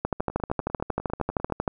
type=two click trains; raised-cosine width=1 ms; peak=-22 / -10 dBFS; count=14 / 22; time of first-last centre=0.2-1.5 / 0.05-1.678 s; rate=10 / 12.9 Hz; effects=none